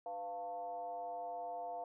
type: tone with frequency modulation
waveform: sine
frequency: 698 Hz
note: F5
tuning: 1 cent flat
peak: -40 dBFS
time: 0.06-1.84 s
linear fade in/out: 2 ms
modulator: 199 Hz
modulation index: 0.74
effects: none